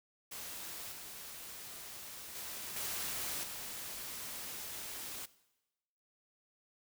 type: noise with level steps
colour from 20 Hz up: white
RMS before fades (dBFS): -45 / -48 / -44 / -39 / -44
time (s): 0.31-5.26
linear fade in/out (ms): 10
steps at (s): 0.92 / 2.35 / 2.76 / 3.43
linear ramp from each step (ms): 5
effects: noise-tail reverb RT60 1.0 s tail -19 dB re dry